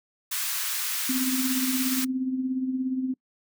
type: high-pass noise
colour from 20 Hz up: white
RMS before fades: -29 dBFS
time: 0.31-2.05 s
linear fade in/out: 10 ms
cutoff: 1100 Hz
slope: 24 dB/octave
type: tone with tremolo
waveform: sine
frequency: 259.2 Hz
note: C4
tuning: 16 cents flat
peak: -22 dBFS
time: 1.09-3.14 s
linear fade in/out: 5 ms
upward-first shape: triangle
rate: 17 Hz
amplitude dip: 60%
effects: noise-tail reverb RT60 0.1 s tail -25 dB re dry